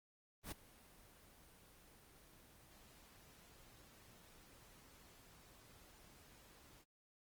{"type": "noise with ADSR envelope", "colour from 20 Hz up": "pink", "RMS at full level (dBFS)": -44, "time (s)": [0.43, 6.85], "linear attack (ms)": 89, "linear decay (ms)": 8, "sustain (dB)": -20, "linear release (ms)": 50, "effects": ["Opus 24 kbps"]}